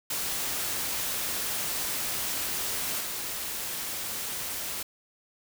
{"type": "noise with level steps", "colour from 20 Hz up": "white", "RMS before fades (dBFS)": [-31, -34], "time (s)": [0.1, 4.83], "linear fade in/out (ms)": 5, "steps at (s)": 3, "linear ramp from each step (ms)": 10, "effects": []}